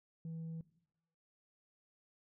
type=tone; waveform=sine; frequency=163.1 Hz; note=E3; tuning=18 cents flat; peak=-39 dBFS; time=0.25-0.61 s; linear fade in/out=2 ms; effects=noise-tail reverb RT60 0.8 s tail -20 dB re dry + tanh soft clip ceiling -40 dBFS